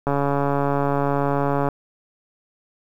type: click train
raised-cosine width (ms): 1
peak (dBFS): -8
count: 229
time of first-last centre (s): 0.07-1.687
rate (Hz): 141
effects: 8-bit